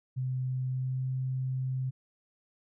sine tone with pitch glide, 128.8 to 130.15 Hz, C3 to C3, -27 to -9 cents, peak -29 dBFS, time 0.16-1.91 s, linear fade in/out 20 ms, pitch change +18 cents, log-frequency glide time 0.63-1.09 s, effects none

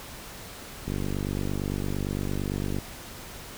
click train, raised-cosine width 3 ms, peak -17 dBFS, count 94, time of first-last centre 0.88-2.786 s, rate 48.8 Hz, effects pink hiss -42 dBFS RMS until 3.57 s

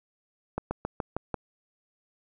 slowing click train, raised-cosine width 1 ms, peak -15 dBFS, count 6, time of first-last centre 0.58-1.343 s, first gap 130 ms, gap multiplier 1.08, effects none

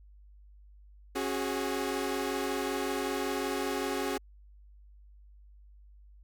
sawtooth chord, C# suspended fourth, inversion none, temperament equal with one note detuned, 272.6 / 370 / 415.3 Hz, C#4 / F#4 / G#4, -29 / 0 / 0 cents, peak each -31 dBFS, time 1.15-4.18 s, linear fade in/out 10 ms, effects added 50 Hz sine -52 dBFS peak until 6.23 s

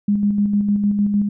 sine tone with tremolo, 204.6 Hz, G#3, 26 cents flat, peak -13 dBFS, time 0.08-1.29 s, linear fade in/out 5 ms, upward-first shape square, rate 6.6 Hz, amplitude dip 40%, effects none

